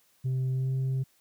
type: tone with pitch glide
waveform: sine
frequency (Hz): 130 to 132.12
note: C3 to C3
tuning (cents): -11 to +17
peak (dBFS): -23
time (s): 0.24-1.04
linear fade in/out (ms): 20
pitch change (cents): +28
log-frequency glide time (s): 0.52-0.72
effects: tanh soft clip ceiling -25 dBFS + white hiss -66 dBFS RMS until 1.2 s